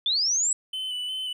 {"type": "linear sweep", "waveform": "sine", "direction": "up", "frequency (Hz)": [3414, 7902], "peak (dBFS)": -21, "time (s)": [0.06, 0.53], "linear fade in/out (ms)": 2}
{"type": "tone with vibrato", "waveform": "triangle", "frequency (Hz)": 3014, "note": "F#7", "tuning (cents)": 31, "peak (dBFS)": -27, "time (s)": [0.73, 1.33], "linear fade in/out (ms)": 5, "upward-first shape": "square", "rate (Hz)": 2.8, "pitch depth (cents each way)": 22}
{"effects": []}